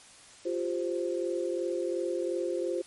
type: chord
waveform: sine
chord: F suspended second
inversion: none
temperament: equal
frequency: 349.2 / 392 / 523.3 Hz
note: F4 / G4 / C5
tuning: 0 / 0 / 0 cents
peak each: -31 / -35 / -33 dBFS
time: 0.45-2.82 s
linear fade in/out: 10 ms
effects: white hiss -53 dBFS RMS until 2.86 s + MP3 48 kbps